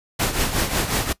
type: noise with tremolo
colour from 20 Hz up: pink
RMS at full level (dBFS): -19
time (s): 0.19-1.13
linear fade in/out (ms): 10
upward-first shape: triangle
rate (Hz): 5.5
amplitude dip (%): 70
effects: noise-tail reverb RT60 0.1 s tail -19 dB re dry + resampled to 32000 Hz